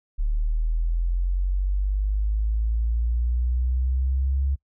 sine linear sweep, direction up, 36.57 to 68.8 Hz, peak -20 dBFS, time 0.18-4.56 s, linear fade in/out 20 ms, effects noise-tail reverb RT60 0.1 s tail -24 dB re dry

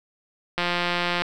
click train, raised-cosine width 0.3 ms, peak -8 dBFS, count 113, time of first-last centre 0.58-1.22 s, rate 175 Hz, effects none

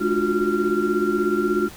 sine tone cluster, 212.3 / 296.8 / 351.6 / 368.1 / 1379 Hz, G#3 / D4 / F4 / F#4 / F6, +38 / +18 / +12 / -9 / -22 cents, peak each -26 / -27 / -22 / -24 / -27 dBFS, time 0-1.69 s, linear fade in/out 20 ms, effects pink hiss -42 dBFS RMS until 1.76 s

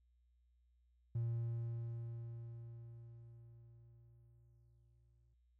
triangle tone with exponential decay, 116.6 Hz, A#2, 1 cent sharp, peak -32 dBFS, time 1.15-5.34 s, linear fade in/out 5 ms, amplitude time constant 910 ms, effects tanh soft clip ceiling -30 dBFS + added 60 Hz sine -70 dBFS peak until 5.59 s

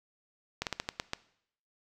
slowing click train, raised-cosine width 0.2 ms, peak -14 dBFS, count 7, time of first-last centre 0.62-1.134 s, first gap 48 ms, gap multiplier 1.23, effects noise-tail reverb RT60 0.7 s tail -19 dB re dry

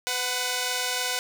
5% pulse tone pair together, 501.1 / 740 Hz, B4 / F#5, +25 / 0 cents, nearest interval perfect fifth, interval 675 cents, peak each -17 dBFS, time 0.07-1.19 s, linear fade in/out 0 ms, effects none

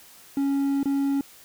triangle tone with dropouts, 277.5 Hz, C#4, 2 cents sharp, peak -19 dBFS, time 0.37-1.21 s, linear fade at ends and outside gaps 2 ms, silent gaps 0.831-0.856 s, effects white hiss -50 dBFS RMS until 1.44 s

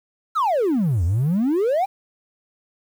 triangle exponential two-way sweep, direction down then up, 1381 to 79.9 to 817 Hz, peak -14 dBFS, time 0.35-1.86 s, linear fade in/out 20 ms, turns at 1.04 s, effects tanh soft clip ceiling -12 dBFS + 8-bit

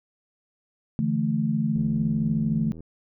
sine chord, D suspended second, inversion none, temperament equal with one note detuned, 146.83 / 166.44 / 220 Hz, D3 / E3 / A3, 0 / +17 / 0 cents, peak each -27 / -27 / -24 dBFS, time 0.99-2.72 s, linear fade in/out 0 ms
click train, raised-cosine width 3 ms, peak -30 dBFS, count 86, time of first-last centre 1.76-2.806 s, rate 81.3 Hz
effects none

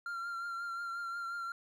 triangle tone with vibrato, 1381 Hz, F6, 20 cents flat, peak -35 dBFS, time 0.06-1.52 s, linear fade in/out 2 ms, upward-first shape triangle, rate 5.6 Hz, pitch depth 34 cents each way, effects none

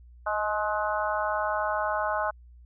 harmonic tone with a mistuned harmonic, 211.8 Hz, G#3, 34 cents sharp, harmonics 3 / 4 / 5 / 6 / 7, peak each -30 / -31 / -32 / -33 / -33 dBFS, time 0.26-2.31 s, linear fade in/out 10 ms, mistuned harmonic 3, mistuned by -23 cents, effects added 60 Hz sine -48 dBFS peak until 2.65 s

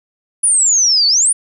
sine exponential two-way sweep, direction down then up, 9900 to 4396 to 9900 Hz, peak -9 dBFS, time 0.43-1.33 s, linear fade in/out 10 ms, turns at 1.07 s, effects none

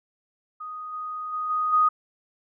sine tone with level steps, 1244.5 Hz, D#6, in tune, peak -33 / -30 / -26 / -22 / -16 dBFS, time 0.6-1.89 s, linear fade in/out 10 ms, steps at 0.92 / 1.32 / 1.49 / 1.72 s, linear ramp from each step 20 ms, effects none

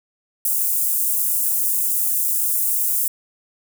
white high-pass noise, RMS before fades -20 dBFS, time 0.45-3.08 s, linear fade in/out 2 ms, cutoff 8600 Hz, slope 24 dB/octave, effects none

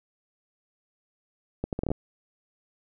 accelerating click train, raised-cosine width 2 ms, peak -15 dBFS, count 8, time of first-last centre 1.64-1.916 s, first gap 88 ms, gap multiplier 0.71, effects none

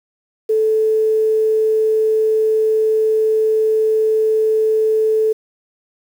sine tone with quantisation, 437.2 Hz, A4, 11 cents flat, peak -12 dBFS, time 0.49-5.33 s, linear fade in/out 10 ms, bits 7, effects none

